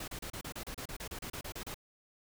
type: noise bursts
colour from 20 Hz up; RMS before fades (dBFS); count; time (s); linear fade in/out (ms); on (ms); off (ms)
pink; -42; 16; 0-1.744; 5; 79; 32
effects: none